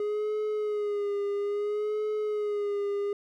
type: tone with vibrato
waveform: triangle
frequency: 415.3 Hz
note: G#4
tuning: in tune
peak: -25 dBFS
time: 0-3.13 s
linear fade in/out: 2 ms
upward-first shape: sine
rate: 0.6 Hz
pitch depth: 46 cents each way
effects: none